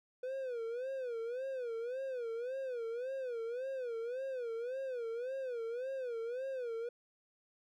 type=tone with vibrato; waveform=triangle; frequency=493.9 Hz; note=B4; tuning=in tune; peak=-35 dBFS; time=0.23-6.89 s; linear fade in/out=5 ms; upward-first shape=sine; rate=1.8 Hz; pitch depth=150 cents each way; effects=none